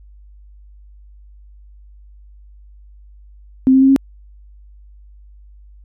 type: tone with pitch steps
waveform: sine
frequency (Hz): 261.6 / 264.8 / 268 / 271.3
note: C4 / C4 / C4 / C#4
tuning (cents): 0 / +21 / +42 / -37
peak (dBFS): -7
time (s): 3.67-3.962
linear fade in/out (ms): 0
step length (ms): 73
effects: added 50 Hz sine -40 dBFS peak until 5.84 s